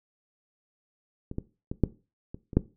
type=clicks; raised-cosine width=3 ms; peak=-23 / -17 / -19 / -7 / -25 / -25 / -6 dBFS; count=7; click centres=1.314 / 1.384 / 1.715 / 1.837 / 2.345 / 2.532 / 2.57 s; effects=noise-tail reverb RT60 0.3 s tail -18 dB re dry

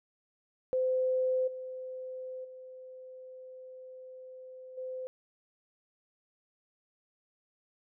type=tone with level steps; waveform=sine; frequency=514 Hz; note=C5; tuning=31 cents flat; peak=-26 / -38 / -45 / -36 dBFS; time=0.73-5.07 s; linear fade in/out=0 ms; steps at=1.47 / 2.44 / 4.77 s; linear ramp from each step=10 ms; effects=none

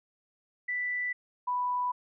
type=tone pair in turn; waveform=sine; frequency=1978 / 989 Hz; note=B6 / B5; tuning=+2 / +2 cents; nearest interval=octave; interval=1200 cents; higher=first; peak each=-29 / -27 dBFS; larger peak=second; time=0.68-1.13 / 1.47-1.92 s; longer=neither; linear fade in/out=10 ms; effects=none

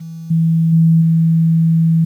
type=tone with level steps; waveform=sine; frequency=163.6 Hz; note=E3; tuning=13 cents flat; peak=-26 / -10 / -7 / -9 dBFS; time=0-2.05 s; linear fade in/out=10 ms; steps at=0.3 / 0.72 / 1.01 s; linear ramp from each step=10 ms; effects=8-bit

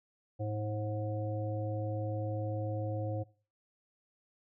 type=harmonic tone with a mistuned harmonic; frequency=106.6 Hz; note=G#2; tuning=46 cents sharp; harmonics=1 / 3 / 5 / 7; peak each=-34 / -42 / -39 / -45 dBFS; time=0.39-3.24 s; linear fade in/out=20 ms; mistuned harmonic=7; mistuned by=-38 cents; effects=noise-tail reverb RT60 0.4 s tail -21 dB re dry

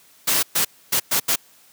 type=noise bursts at uneven times; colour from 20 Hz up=white; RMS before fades=-19 dBFS; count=5; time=0.27-0.43 / 0.55-0.65 / 0.92-1 / 1.11-1.2 / 1.28-1.36 s; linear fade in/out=10 ms; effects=white hiss -53 dBFS RMS until 1.72 s + high-pass 100 Hz 12 dB/octave

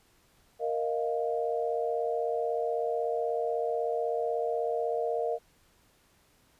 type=chord; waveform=sine; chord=Bb suspended fourth; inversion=none; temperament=equal; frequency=466.2 / 622.3 / 698.5 Hz; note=Bb4 / Eb5 / F5; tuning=0 / 0 / 0 cents; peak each=-30 / -33 / -33 dBFS; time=0.59-5.39 s; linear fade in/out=50 ms; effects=pink hiss -65 dBFS RMS until 6.59 s + resampled to 32000 Hz

